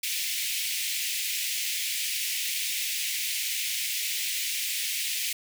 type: high-pass noise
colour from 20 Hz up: pink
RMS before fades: -30 dBFS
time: 0.03-5.33 s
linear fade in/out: 5 ms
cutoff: 2100 Hz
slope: 48 dB/octave
effects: none